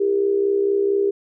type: tone with amplitude modulation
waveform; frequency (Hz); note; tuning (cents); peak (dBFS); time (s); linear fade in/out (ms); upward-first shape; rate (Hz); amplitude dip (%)
sine; 399.1; G4; +31; -13; 0-1.11; 10; sine; 64.4; 65
effects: none